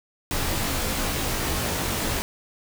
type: noise with comb filter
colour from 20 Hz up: pink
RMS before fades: -26 dBFS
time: 0.31-2.22 s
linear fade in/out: 0 ms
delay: 20 ms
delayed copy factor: -0.8
effects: none